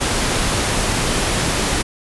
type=low-pass noise; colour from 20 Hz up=pink; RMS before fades=-19 dBFS; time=0-1.83 s; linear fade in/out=20 ms; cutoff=11000 Hz; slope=96 dB/octave; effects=none